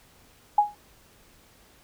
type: tone with exponential decay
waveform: sine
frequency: 830.6 Hz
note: G#5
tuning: in tune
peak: -12 dBFS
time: 0.58-0.75 s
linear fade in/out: 5 ms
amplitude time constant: 36 ms
effects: pink hiss -57 dBFS RMS until 1.83 s